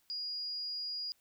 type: tone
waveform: sine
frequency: 4870 Hz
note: D#8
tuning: 38 cents flat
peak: -36 dBFS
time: 0.1-1.12 s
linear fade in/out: 0 ms
effects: white hiss -72 dBFS RMS until 1.2 s